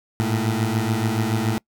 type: beating tone pair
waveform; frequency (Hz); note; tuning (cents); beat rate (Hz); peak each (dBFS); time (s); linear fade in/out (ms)
20% pulse; 107.3 / 114.3; A2 / A#2; -43 / -34; 7; -18; 0.2-1.58; 0
effects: noise-tail reverb RT60 0.1 s tail -25 dB re dry